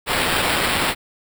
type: noise with sample-and-hold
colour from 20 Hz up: white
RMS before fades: -20 dBFS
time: 0.06-0.95 s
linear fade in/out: 50 ms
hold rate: 6300 Hz
effects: none